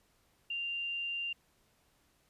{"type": "tone", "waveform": "sine", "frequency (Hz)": 2785, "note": "F7", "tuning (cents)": -5, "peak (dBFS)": -34, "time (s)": [0.5, 1.33], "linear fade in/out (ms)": 5, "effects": ["pink hiss -71 dBFS RMS until 2.29 s", "resampled to 32000 Hz"]}